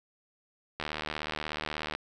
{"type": "click train", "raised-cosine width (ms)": 0.3, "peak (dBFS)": -17, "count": 89, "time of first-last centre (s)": [0.8, 1.95], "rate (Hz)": 76.5, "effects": []}